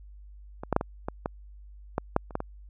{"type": "clicks", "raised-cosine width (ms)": 1, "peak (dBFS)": [-21, -10, -6, -16, -16, -14, -12, -7, -30, -13, -18], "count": 11, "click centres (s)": [0.635, 0.727, 0.764, 0.811, 1.085, 1.259, 1.981, 2.164, 2.308, 2.354, 2.404], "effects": ["added 50 Hz sine -45 dBFS peak until 2.69 s"]}